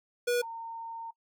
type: tone pair in turn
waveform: square / sine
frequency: 484.5 / 914.6 Hz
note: B4 / A#5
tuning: -33 / -33 cents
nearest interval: major seventh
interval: 1100 cents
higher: second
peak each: -26 / -37 dBFS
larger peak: first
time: 0.27-0.42 / 0.42-1.11 s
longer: second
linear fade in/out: 10 ms
effects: noise-tail reverb RT60 0.1 s tail -21 dB re dry